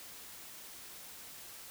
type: silence
effects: white hiss -50 dBFS RMS until 1.7 s